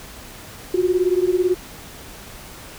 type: beating tone pair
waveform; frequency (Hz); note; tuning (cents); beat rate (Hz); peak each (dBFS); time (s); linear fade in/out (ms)
sine; 355.4 / 373.4; F4 / F#4; +30 / +16; 18; -18 / -19; 0.74-1.55; 5
effects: pink hiss -39 dBFS RMS until 2.78 s